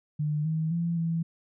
sine tone with pitch steps, 150.3 / 158.9 / 169.3 / 165.4 Hz, D3 / D#3 / E3 / E3, +40 / +37 / +46 / +6 cents, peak -25 dBFS, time 0.19-1.23 s, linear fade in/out 10 ms, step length 260 ms, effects none

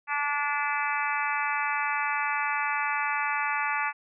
harmonic tone, 290 Hz, D4, 22 cents flat, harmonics 3 / 4 / 5 / 6 / 7 / 8 / 9, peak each -31 / -32 / -33 / -34 / -34 / -35 / -36 dBFS, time 0.07-3.93 s, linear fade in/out 50 ms, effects none

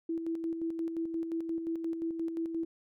sine tone with tremolo, 329.6 Hz, E4, in tune, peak -30 dBFS, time 0.09-2.65 s, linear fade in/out 5 ms, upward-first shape square, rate 5.7 Hz, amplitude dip 45%, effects none

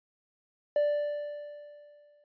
triangle tone with exponential decay, 587.3 Hz, D5, in tune, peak -19 dBFS, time 0.76-2.24 s, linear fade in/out 2 ms, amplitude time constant 320 ms, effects tanh soft clip ceiling -17 dBFS + resampled to 11025 Hz

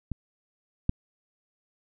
clicks, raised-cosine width 5 ms, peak -19 / -10 dBFS, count 2, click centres 0.117 / 0.894 s, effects none

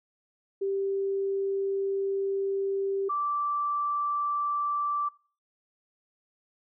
sine tone pair in turn, 392 / 1167.9 Hz, G4 / D6, 0 / -10 cents, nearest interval octave + perfect fifth, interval 1890 cents, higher second, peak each -26 dBFS, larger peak neither, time 0.61-3.09 / 3.09-5.09 s, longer first, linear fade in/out 10 ms, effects noise-tail reverb RT60 0.4 s tail -20 dB re dry

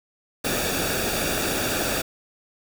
pink noise with comb filter, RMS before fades -25 dBFS, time 0.44-2.02 s, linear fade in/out 10 ms, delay 0.97 ms, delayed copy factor -0.65, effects none

